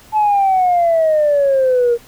sine exponential sweep, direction down, 871 to 466.2 Hz, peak -9 dBFS, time 0.12-1.98 s, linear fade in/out 50 ms, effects tanh soft clip ceiling -7 dBFS + pink hiss -44 dBFS RMS until 2.07 s

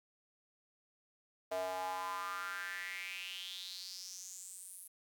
square tone with high-pass filter sweep, 92.5 Hz, F#2, in tune, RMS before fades -43 dBFS, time 1.51-4.88 s, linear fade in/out 10 ms, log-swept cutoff 610 to 11000 Hz, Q 5.6, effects 11-bit

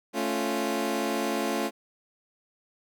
20% pulse chord, A augmented, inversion none, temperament equal, 220 / 277.2 / 349.2 Hz, A3 / C#4 / E#4, 0 / 0 / 0 cents, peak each -26 dBFS, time 0.13-1.71 s, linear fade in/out 50 ms, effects none

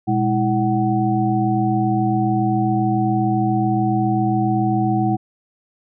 sine tone cluster, 120.3 / 207.6 / 325.4 / 749 Hz, B2 / G#3 / E4 / F#5, -45 / 0 / -22 / +21 cents, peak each -21 dBFS, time 0.07-5.17 s, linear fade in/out 20 ms, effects none

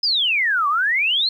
sine exponential two-way sweep, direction down then up, 5150 to 1118 to 4315 Hz, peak -16 dBFS, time 0.03-1.29 s, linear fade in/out 5 ms, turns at 0.68 s, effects 9-bit

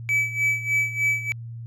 triangle tone with tremolo, 2296 Hz, D7, 40 cents flat, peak -16 dBFS, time 0.09-1.32 s, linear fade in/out 0 ms, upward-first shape sine, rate 3.3 Hz, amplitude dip 80%, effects added 116 Hz sine -33 dBFS peak until 1.66 s

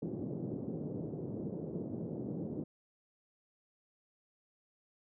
pink band-pass noise, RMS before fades -40 dBFS, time 0.02-2.64 s, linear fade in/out 5 ms, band 130 to 450 Hz, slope 24 dB/octave, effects none

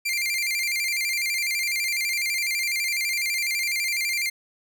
sawtooth tone with vibrato, 2229 Hz, C#7, 9 cents sharp, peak -20 dBFS, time 0.05-4.3 s, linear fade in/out 10 ms, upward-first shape square, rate 12 Hz, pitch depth 99 cents each way, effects none

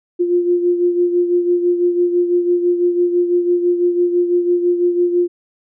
sine beating tone pair, 351 / 357 Hz, F4 / F4, +9 / +38 cents, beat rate 6 Hz, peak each -13 / -21 dBFS, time 0.19-5.28 s, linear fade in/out 20 ms, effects none

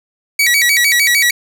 sawtooth tone with vibrato, 2093 Hz, C7, in tune, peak -6 dBFS, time 0.39-1.31 s, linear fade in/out 5 ms, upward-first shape square, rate 6.6 Hz, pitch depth 140 cents each way, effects none

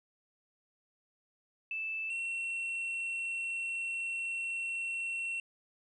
sine / triangle tone pair in turn, 2637 / 2716 Hz, E7 / F7, 0 / -49 cents, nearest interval minor second, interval 51 cents, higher second, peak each -34 / -32 dBFS, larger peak second, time 1.71-2.1 / 2.1-5.4 s, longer second, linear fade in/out 2 ms, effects resampled to 24000 Hz + 12-bit

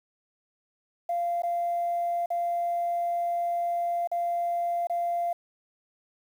sine tone with dropouts, 692 Hz, F5, 16 cents flat, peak -24 dBFS, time 1.09-5.33 s, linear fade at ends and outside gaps 5 ms, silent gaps 1.421-1.433 / 2.26-2.303 / 4.074-4.115 / 4.871-4.897 s, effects tanh soft clip ceiling -21 dBFS + 9-bit

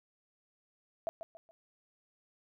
sine tone with echo, 659.3 Hz, E5, in tune, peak -31 dBFS, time 1.07-1.09 s, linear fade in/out 0 ms, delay 140 ms, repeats 3, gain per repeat -9 dB, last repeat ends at 1.51 s, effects none

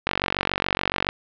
click train, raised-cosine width 0.3 ms, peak -4 dBFS, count 49, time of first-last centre 0.07-1.089 s, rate 47.1 Hz, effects low-pass 4000 Hz 12 dB/octave

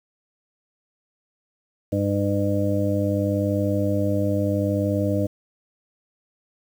harmonic tone, 100.7 Hz, G2, 47 cents sharp, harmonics 1 / 2 / 3 / 5 / 6, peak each -24 / -27 / -25 / -28 / -27 dBFS, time 1.92-5.27 s, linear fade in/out 10 ms, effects 8-bit

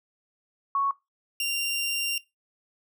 sine / sawtooth tone pair in turn, 1108.7 / 2777 Hz, C#6 / F7, 0 / -10 cents, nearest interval octave + major third, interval 1590 cents, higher second, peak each -22 dBFS, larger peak neither, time 0.75-0.91 / 1.4-2.18 s, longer second, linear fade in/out 2 ms, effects noise-tail reverb RT60 0.2 s tail -20 dB re dry

